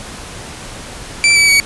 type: tone with pitch steps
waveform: sawtooth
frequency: 2333 / 2296 / 2259 Hz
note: D7 / D7 / C#7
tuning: -12 / -40 / +32 cents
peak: -4 dBFS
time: 1.24-1.6 s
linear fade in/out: 0 ms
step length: 120 ms
effects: pink hiss -30 dBFS RMS until 1.65 s + resampled to 24000 Hz